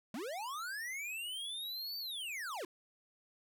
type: linear two-way sweep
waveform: square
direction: up then down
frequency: 191.8 to 4615 to 303.6 Hz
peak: -40 dBFS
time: 0.14-2.65 s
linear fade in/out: 2 ms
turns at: 1.98 s
effects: none